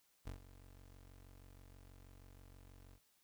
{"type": "tone with ADSR envelope", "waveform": "25% pulse", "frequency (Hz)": 46.25, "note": "F#1", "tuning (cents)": 0, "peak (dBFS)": -39, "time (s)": [0.25, 3], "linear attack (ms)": 27, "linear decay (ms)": 110, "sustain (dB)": -15, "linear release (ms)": 68, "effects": ["white hiss -75 dBFS RMS until 3.23 s"]}